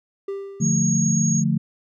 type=tone with exponential decay; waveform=triangle; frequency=394.7 Hz; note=G4; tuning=12 cents sharp; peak=-22 dBFS; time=0.28-1.16 s; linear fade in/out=5 ms; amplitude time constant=190 ms
type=tone; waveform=sine; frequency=6590 Hz; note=G#8; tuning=14 cents flat; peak=-22 dBFS; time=0.6-1.44 s; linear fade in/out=50 ms
type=chord; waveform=sine; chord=D minor; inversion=none; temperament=equal; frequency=146.83 / 174.61 / 220 Hz; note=D3 / F3 / A3; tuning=0 / 0 / 0 cents; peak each=-22 dBFS; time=0.6-1.58 s; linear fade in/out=10 ms
effects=none